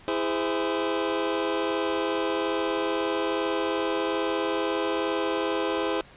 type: chord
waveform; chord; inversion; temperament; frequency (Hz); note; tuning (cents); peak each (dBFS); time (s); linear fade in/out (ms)
sawtooth; E augmented; none; just; 329.6 / 412 / 515; E4 / G#4 / B#4; 0 / -14 / -28; -25; 0.08-6.01; 0
effects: pink hiss -51 dBFS RMS until 6.16 s + resampled to 8000 Hz